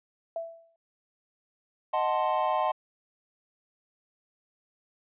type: tone with exponential decay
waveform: sine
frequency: 664 Hz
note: E5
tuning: 12 cents sharp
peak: -28 dBFS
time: 0.36-0.76 s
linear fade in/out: 2 ms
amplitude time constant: 85 ms
type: chord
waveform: triangle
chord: D# diminished seventh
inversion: none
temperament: equal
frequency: 622.3 / 740 / 880 / 1046.5 Hz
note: D#5 / F#5 / A5 / C6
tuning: 0 / 0 / 0 / 0 cents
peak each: -28 dBFS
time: 1.93-2.72 s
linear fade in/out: 10 ms
effects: resampled to 8000 Hz